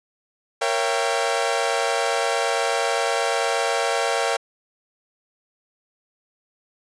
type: chord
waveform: sawtooth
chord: A# diminished seventh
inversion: none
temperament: equal with one note detuned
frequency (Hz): 466.2 / 554.4 / 674.7 / 784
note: A#4 / C#5 / E5 / G5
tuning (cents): 0 / 0 / +40 / 0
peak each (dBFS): -22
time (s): 0.61-4.37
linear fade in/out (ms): 10
effects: resampled to 22050 Hz